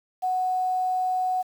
sine tone, 740 Hz, F#5, in tune, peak -22 dBFS, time 0.22-1.43 s, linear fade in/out 20 ms, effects 8-bit

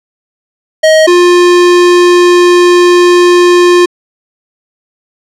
square tone pair in turn, 630 / 353.6 Hz, D#5 / F4, +21 / +22 cents, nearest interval minor seventh, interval 999 cents, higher first, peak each -3 dBFS, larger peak neither, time 0.83-1.07 / 1.07-3.86 s, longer second, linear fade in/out 10 ms, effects low-pass 7000 Hz 12 dB/octave

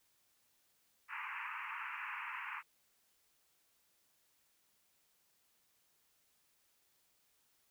pink band-pass noise, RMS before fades -44 dBFS, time 1.08-2.63 s, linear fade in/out 50 ms, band 900 to 2700 Hz, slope 96 dB/octave, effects white hiss -75 dBFS RMS until 7.7 s

